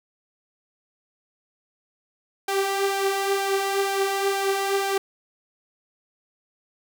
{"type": "tone with flanger", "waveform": "sawtooth", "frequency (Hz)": 392.7, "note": "G4", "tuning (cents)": 3, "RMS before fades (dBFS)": -24, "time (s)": [2.48, 4.98], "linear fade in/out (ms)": 5, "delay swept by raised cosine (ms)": [1.3, 4.1], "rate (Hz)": 2.1, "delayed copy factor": 0.5, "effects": []}